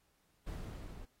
brown noise with level ramp, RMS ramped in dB -41 to -50 dBFS, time 0.46-1.06 s, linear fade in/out 20 ms, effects pink hiss -75 dBFS RMS until 1.2 s + AAC 48 kbps

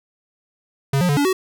square tone with pitch steps, 137.6 / 178.8 / 144.3 / 286.6 / 375.6 Hz, C#3 / F3 / D3 / D4 / F#4, -12 / +41 / -30 / -42 / +26 cents, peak -16 dBFS, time 0.93-1.33 s, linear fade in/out 5 ms, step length 80 ms, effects none

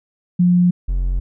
sine / triangle tone pair in turn, 177.6 / 44.71 Hz, F3 / F1, +29 / +41 cents, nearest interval 2 octaves, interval 2388 cents, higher first, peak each -10 / -14 dBFS, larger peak first, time 0.39-0.71 / 0.88-1.2 s, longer neither, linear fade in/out 10 ms, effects none

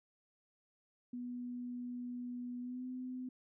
sine tone with pitch glide, 245.3 to 254 Hz, B3 to B3, -12 to +49 cents, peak -40 dBFS, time 1.13-3.29 s, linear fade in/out 5 ms, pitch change +61 cents, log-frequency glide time 2.6-2.85 s, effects none

